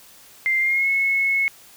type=tone with pitch glide; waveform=sine; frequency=2093 to 2188 Hz; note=C7 to C#7; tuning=0 to -23 cents; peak=-17 dBFS; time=0.46-1.48 s; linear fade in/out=0 ms; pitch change=+77 cents; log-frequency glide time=0.6-0.89 s; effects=white hiss -48 dBFS RMS until 1.76 s